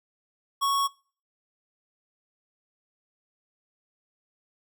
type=tone; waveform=square; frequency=1108.7 Hz; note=C#6; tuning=in tune; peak=-23 dBFS; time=0.61-0.88 s; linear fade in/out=20 ms; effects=noise-tail reverb RT60 0.4 s tail -22 dB re dry